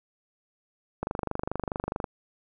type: click train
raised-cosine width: 1 ms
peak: -15 dBFS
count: 26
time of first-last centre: 1.03-2.042 s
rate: 24.7 Hz
effects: none